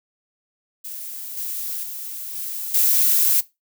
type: noise with level steps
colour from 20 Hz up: violet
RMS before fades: -33 / -28 / -32 / -29 / -17 dBFS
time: 0.84-3.41 s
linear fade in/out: 10 ms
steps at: 1.37 / 1.83 / 2.35 / 2.74 s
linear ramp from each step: 5 ms
effects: noise-tail reverb RT60 0.2 s tail -18 dB re dry